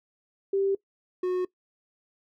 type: tone pair in turn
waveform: sine / triangle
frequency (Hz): 392 / 364.8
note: G4 / F#4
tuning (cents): 0 / -24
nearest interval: minor second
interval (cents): 124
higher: first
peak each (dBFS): -22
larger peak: neither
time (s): 0.53-0.75 / 1.23-1.45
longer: neither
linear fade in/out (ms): 5
effects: noise-tail reverb RT60 0.1 s tail -20 dB re dry